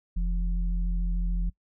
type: tone pair together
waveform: sine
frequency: 43.17 / 172.7 Hz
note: F1 / F3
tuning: -19 / -19 cents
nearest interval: 2 octaves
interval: 2400 cents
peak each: -24 / -35 dBFS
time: 0.16-1.5 s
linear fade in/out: 10 ms
effects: noise-tail reverb RT60 0.1 s tail -23 dB re dry